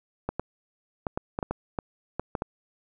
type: clicks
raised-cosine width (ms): 1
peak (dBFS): -14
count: 11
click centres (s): 0.29 / 0.396 / 1.068 / 1.175 / 1.389 / 1.428 / 1.51 / 1.788 / 2.196 / 2.352 / 2.421
effects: none